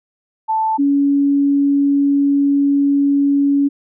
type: tone pair in turn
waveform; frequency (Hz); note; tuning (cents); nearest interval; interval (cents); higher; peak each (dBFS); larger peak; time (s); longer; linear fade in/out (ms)
sine; 881 / 281.6; A5 / C#4; +2 / +27; octave + minor sixth; 1975; first; -14 / -11; second; 0.48-0.78 / 0.78-3.69; second; 20
effects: none